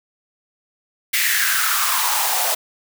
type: noise with high-pass filter sweep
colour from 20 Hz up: white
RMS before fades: -19 dBFS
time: 1.13-2.55 s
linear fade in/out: 10 ms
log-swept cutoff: 2100 to 640 Hz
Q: 4.6
effects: none